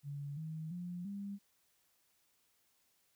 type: tone with pitch steps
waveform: sine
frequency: 142.8 / 158.3 / 176.8 / 200.1 Hz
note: D3 / D#3 / F3 / G3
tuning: -48 / +30 / +22 / +36 cents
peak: -40 dBFS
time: 0.03-1.39 s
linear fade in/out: 50 ms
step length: 340 ms
effects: white hiss -75 dBFS RMS until 3.15 s